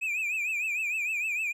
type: tone with vibrato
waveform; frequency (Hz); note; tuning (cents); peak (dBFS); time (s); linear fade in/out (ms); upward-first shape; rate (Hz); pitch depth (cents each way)
triangle; 2490; D#7; +1; -26; 0.01-1.53; 20; triangle; 6.6; 130
effects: none